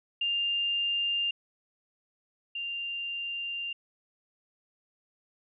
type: tone pair in turn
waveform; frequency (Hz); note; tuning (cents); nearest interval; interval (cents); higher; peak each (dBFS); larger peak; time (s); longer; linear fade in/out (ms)
sine; 2800 / 2789; F7 / F7; +4 / -3; unison; 7; first; -26 / -32; first; 0.21-1.31 / 2.55-3.73; second; 5
effects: none